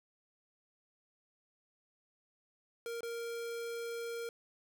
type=tone with dropouts; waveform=square; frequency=466.2 Hz; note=A#4; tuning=in tune; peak=-39 dBFS; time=2.86-4.29 s; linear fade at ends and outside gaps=1 ms; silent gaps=3.007-3.031 s; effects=none